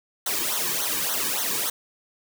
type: noise with flanger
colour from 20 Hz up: white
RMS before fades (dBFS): -26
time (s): 0.26-1.7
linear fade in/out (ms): 5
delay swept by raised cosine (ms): 0.4 to 1.5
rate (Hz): 3.5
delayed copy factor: -1
effects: none